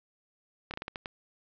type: slowing click train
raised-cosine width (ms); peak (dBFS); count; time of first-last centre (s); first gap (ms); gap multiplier
0.3; -20; 7; 0.71-1.058; 28; 1.29
effects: low-pass 5000 Hz 12 dB/octave